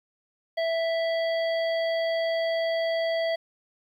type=harmonic tone; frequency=659.3 Hz; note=E5; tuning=in tune; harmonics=1 / 3 / 5 / 7; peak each=-24 / -34 / -38 / -41 dBFS; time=0.57-3.36 s; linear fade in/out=10 ms; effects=10-bit